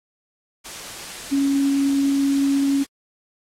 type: tone in noise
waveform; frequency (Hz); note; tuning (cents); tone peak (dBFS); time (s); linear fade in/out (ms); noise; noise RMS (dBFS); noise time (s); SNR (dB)
sine; 277.2; C#4; 0; -16; 1.31-2.84; 20; white; -34; 0.64-2.86; +15
effects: low-pass 9000 Hz 12 dB/octave + AAC 48 kbps